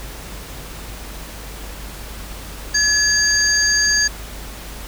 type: tone cluster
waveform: sine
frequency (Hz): 1700 / 4735 / 6480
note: G#6 / D8 / G#8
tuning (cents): +40 / +13 / -43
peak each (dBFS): -18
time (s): 2.74-4.08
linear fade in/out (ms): 10
effects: added 50 Hz sine -33 dBFS peak until 4.87 s + pink hiss -35 dBFS RMS until 4.87 s